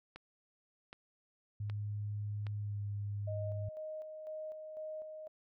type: click train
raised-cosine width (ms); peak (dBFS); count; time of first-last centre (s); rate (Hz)
0.3; -32; 4; 0.16-2.468; 1.3
type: tone with pitch glide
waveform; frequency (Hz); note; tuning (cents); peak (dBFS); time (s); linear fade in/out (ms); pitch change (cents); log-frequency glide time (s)
sine; 103.83 to 102.11; G#2 to G#2; 0 to -29; -36; 1.6-3.69; 5; -29; 2.59-2.8
type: tone with tremolo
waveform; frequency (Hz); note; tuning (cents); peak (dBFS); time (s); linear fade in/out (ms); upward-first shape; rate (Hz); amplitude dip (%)
sine; 622.3; D#5; 0; -40; 3.27-5.28; 10; square; 2; 40
effects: none